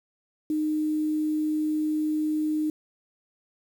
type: tone with quantisation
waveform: sine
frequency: 307.3 Hz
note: D#4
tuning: 21 cents flat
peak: -23 dBFS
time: 0.5-2.7 s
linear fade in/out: 2 ms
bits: 8
effects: none